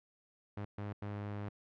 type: tone bursts at uneven times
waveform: sawtooth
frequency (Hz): 102.7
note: G#2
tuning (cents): -19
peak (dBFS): -35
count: 3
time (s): 0.57-0.65 / 0.78-0.93 / 1.02-1.49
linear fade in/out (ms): 5
effects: low-pass 2000 Hz 12 dB/octave